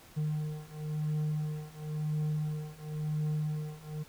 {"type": "beating tone pair", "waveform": "triangle", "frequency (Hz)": [151.9, 152.86], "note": ["D#3", "D#3"], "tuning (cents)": [-41, -30], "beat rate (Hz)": 0.96, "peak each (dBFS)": [-33, -32], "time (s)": [0.16, 4.04], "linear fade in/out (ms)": 20, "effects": ["pink hiss -56 dBFS RMS until 4.08 s"]}